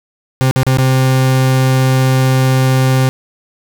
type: tone with dropouts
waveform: 40% pulse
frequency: 130.81 Hz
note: C3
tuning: in tune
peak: -8 dBFS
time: 0.41-3.09 s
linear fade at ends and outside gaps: 0 ms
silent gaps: 0.511-0.56 / 0.632-0.666 / 0.771-0.785 s
effects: none